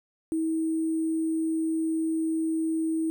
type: tone with sample-and-hold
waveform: sine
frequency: 321.2 Hz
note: E4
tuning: 45 cents flat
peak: -24 dBFS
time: 0.32-3.1 s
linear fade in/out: 0 ms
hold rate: 8820 Hz
effects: none